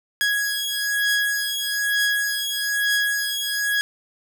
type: beating tone pair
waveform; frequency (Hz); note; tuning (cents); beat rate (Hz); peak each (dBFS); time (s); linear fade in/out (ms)
sawtooth; 1661.2 / 1662.3; G#6 / G#6; 0 / +1; 1.1; -20; 0.21-3.81; 0
effects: none